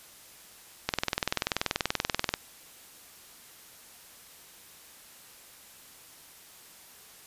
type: click train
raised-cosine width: 0.2 ms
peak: -8 dBFS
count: 31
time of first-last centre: 0.89-2.339 s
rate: 20.7 Hz
effects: white hiss -52 dBFS RMS until 7.26 s + resampled to 32000 Hz